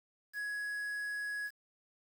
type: tone with quantisation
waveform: triangle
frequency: 1674 Hz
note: G#6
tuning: 13 cents sharp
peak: -34 dBFS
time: 0.33-1.51 s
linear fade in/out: 50 ms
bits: 9
effects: none